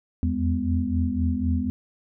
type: tone cluster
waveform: sine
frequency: 81.9 / 85.8 / 205.9 / 250.4 Hz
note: E2 / F2 / G#3 / B3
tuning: -11 / -30 / -15 / +24 cents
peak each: -26 / -27 / -29 / -26 dBFS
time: 0.23-1.7 s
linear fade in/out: 0 ms
effects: none